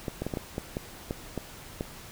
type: clicks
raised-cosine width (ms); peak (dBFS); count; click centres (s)
2; -17; 10; 0.082 / 0.22 / 0.266 / 0.338 / 0.372 / 0.581 / 0.769 / 1.109 / 1.377 / 1.809
effects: pink hiss -46 dBFS RMS until 2.11 s